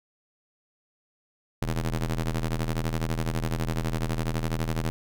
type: ring-modulated tone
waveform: sawtooth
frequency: 80.6 Hz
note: E2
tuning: 38 cents flat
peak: -19 dBFS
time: 1.62-4.9 s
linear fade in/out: 0 ms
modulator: 46.3 Hz
effects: none